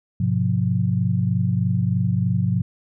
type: tone cluster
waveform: sine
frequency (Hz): 104.3 / 127.5 / 177.8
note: G#2 / C3 / F3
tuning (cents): +8 / -44 / +31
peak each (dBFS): -22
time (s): 0.2-2.62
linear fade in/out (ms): 5
effects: none